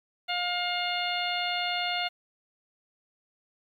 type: harmonic tone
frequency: 710 Hz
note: F5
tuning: 28 cents sharp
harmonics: 1 / 2 / 3 / 4 / 5 / 6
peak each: -32 / -36 / -34 / -33 / -36 / -38 dBFS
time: 0.28-2.09 s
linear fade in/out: 20 ms
effects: 10-bit